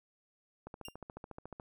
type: click train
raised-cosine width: 1 ms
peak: -31 dBFS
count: 14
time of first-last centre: 0.67-1.599 s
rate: 14 Hz
type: tone with exponential decay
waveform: sawtooth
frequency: 2794 Hz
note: F7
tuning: in tune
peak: -38 dBFS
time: 0.85-0.96 s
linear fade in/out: 2 ms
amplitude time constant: 22 ms
effects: none